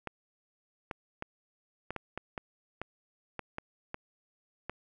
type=clicks; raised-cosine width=0.5 ms; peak=-21 dBFS; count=12; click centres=0.073 / 0.912 / 1.224 / 1.906 / 1.963 / 2.176 / 2.378 / 2.816 / 3.393 / 3.584 / 3.944 / 4.696 s; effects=none